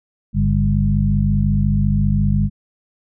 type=harmonic tone with a mistuned harmonic; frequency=50.1 Hz; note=G1; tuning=38 cents sharp; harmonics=1 / 2 / 3 / 4; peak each=-19 / -19 / -19 / -19 dBFS; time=0.33-2.5 s; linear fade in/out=50 ms; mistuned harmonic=3; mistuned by=-53 cents; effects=none